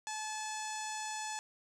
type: tone with low-pass filter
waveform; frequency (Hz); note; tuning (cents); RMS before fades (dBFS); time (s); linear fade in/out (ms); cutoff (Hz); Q
sawtooth; 863; A5; -34; -40; 0.07-1.39; 0; 7400; 4.2
effects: none